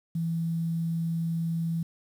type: tone with quantisation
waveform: sine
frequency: 165.6 Hz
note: E3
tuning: 8 cents sharp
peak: -26 dBFS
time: 0.15-1.83 s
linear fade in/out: 5 ms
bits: 9
effects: none